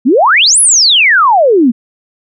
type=exponential two-way sweep; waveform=sine; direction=up then down; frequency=220 to 10930 to 220 Hz; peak=-4 dBFS; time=0.05-1.72 s; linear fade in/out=20 ms; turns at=0.6 s; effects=none